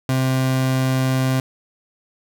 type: tone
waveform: 30% pulse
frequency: 130.81 Hz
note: C3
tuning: in tune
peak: -14 dBFS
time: 0.09-1.4 s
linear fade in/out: 2 ms
effects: none